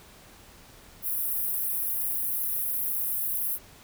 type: high-pass noise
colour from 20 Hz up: pink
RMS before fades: -29 dBFS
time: 1.02-3.59 s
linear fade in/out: 50 ms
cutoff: 11000 Hz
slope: 48 dB/octave
effects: pink hiss -52 dBFS RMS until 3.83 s